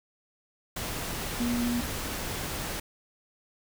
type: tone in noise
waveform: sine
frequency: 240 Hz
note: B3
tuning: 49 cents flat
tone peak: -26 dBFS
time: 1.4-1.81 s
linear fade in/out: 5 ms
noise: pink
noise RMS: -34 dBFS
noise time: 0.76-2.8 s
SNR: +5 dB
effects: none